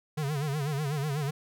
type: tone with vibrato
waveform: square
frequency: 145.6 Hz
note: D3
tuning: 15 cents flat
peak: -29 dBFS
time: 0.17-1.31 s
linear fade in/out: 10 ms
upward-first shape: sine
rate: 8.1 Hz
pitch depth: 120 cents each way
effects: none